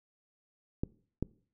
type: clicks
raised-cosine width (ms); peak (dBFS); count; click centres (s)
3; -18; 2; 0.835 / 1.226
effects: noise-tail reverb RT60 0.5 s tail -22 dB re dry